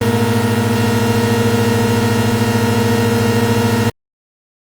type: tone cluster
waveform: 40% pulse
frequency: 102.5 / 116.2 / 217.8 / 240.6 / 465.4 Hz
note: G#2 / A#2 / A3 / B3 / A#4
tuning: -22 / -5 / -17 / -45 / -3 cents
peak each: -18 dBFS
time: 0.01-3.9 s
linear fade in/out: 5 ms
effects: Opus 24 kbps